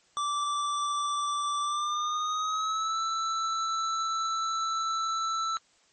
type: tone with pitch glide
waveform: square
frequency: 1167 to 1325.1 Hz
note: D6 to E6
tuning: -11 to +9 cents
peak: -28 dBFS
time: 0.17-5.57 s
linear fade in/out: 0 ms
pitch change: +220 cents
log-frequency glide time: 1.61-3 s
effects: white hiss -64 dBFS RMS until 5.92 s + MP3 32 kbps